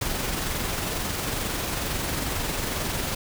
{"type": "noise with amplitude modulation", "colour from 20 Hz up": "pink", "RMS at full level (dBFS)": -27, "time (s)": [0.01, 3.15], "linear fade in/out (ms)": 5, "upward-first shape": "sine", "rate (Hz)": 22.2, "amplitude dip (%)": 30, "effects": []}